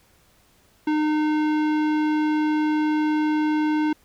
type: tone with tanh clipping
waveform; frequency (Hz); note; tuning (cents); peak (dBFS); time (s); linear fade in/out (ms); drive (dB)
sine; 305.3; D#4; -33; -21; 0.87-3.93; 5; 17
effects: pink hiss -59 dBFS RMS until 4.04 s